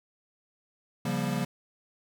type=chord; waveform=square; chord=G half-diminished seventh; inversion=second; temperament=equal with one note detuned; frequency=138.59 / 174.61 / 196 / 238.1 Hz; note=Db3 / F3 / G3 / Bb3; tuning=0 / 0 / 0 / +37 cents; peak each=-34 dBFS; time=1.05-1.45 s; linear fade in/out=5 ms; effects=none